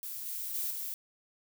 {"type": "noise with level steps", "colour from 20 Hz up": "violet", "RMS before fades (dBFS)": [-40, -38, -34, -38], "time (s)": [0.03, 0.94], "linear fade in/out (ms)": 0, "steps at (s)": [0.26, 0.54, 0.7], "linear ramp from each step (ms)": 10, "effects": []}